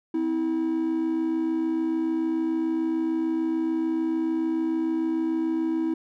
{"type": "tone pair together", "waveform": "triangle", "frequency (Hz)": [256.9, 323.7], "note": ["C4", "E4"], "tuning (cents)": [-32, -31], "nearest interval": "major third", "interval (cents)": 401, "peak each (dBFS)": [-28, -21], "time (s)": [0.14, 5.94], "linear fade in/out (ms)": 5, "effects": ["tanh soft clip ceiling -15 dBFS"]}